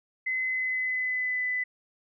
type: tone with pitch glide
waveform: sine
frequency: 2039 to 2001 Hz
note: C7 to B6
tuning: -45 to +22 cents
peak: -26 dBFS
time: 0.26-1.64 s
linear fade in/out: 10 ms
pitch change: -33 cents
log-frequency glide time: 0.43-1.43 s
effects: none